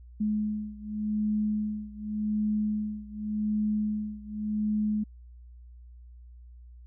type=beating tone pair; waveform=sine; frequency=211.7 / 212.57 Hz; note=G#3 / G#3; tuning=+33 / +41 cents; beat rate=0.87 Hz; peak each=-29 / -31 dBFS; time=0.2-5.04 s; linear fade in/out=10 ms; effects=added 60 Hz sine -46 dBFS peak until 6.86 s